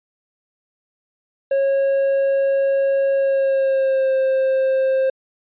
triangle tone with pitch glide, 547 to 529.3 Hz, C#5 to C5, -23 to +20 cents, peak -13 dBFS, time 1.51-5.1 s, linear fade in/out 5 ms, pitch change -57 cents, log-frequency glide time 3.15-4.14 s, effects resampled to 8000 Hz

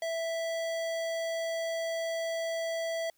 square tone with notch filter, 659.3 Hz, E5, in tune, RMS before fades -33 dBFS, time 0.02-3.1 s, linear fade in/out 2 ms, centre 12000 Hz, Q 0.99, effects white hiss -71 dBFS RMS until 3.17 s

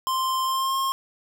square tone with pitch glide, 1046.5 to 1071 Hz, C6 to C6, 0 to +40 cents, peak -23 dBFS, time 0.07-0.92 s, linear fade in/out 0 ms, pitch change +40 cents, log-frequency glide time 0.44-0.77 s, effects none

